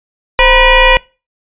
sine tone with frequency modulation, 953 Hz, A#5, 38 cents sharp, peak -4 dBFS, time 0.39-0.97 s, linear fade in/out 0 ms, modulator 491 Hz, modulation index 3.9, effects noise-tail reverb RT60 0.3 s tail -24 dB re dry + resampled to 8000 Hz

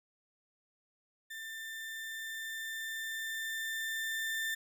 35% pulse tone with level ramp, 1787 Hz, A6, 26 cents sharp, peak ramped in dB -40 to -31 dBFS, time 1.3-4.55 s, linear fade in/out 10 ms, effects none

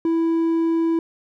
sine tone with hard clipping, 329.6 Hz, E4, in tune, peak -18 dBFS, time 0.05-0.99 s, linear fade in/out 2 ms, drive 3 dB, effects none

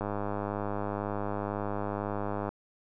click train, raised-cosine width 1 ms, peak -19 dBFS, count 254, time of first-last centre 0.01-2.49 s, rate 102 Hz, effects none

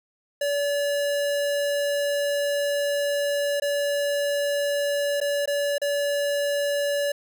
square tone with dropouts, 573 Hz, D5, 43 cents flat, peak -23 dBFS, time 0.41-7.12 s, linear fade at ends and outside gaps 5 ms, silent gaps 3.6-3.62 / 5.203-5.212 / 5.458-5.475 / 5.782-5.816 s, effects none

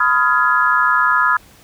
sine chord, F half-diminished seventh, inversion second, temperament just, 1005.8 / 1257.2 / 1396.9 / 1676.3 Hz, Cb6 / Eb6 / F6 / Ab6, +31 / +18 / 0 / +16 cents, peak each -18 / -16 / -17 / -18 dBFS, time 0-1.37 s, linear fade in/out 5 ms, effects pink hiss -47 dBFS RMS until 1.63 s

